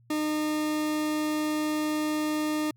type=tone; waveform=40% pulse; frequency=305.2 Hz; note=D#4; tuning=33 cents flat; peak=-25 dBFS; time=0.1-2.71 s; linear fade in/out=5 ms; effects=added 118 Hz sine -57 dBFS peak until 2.76 s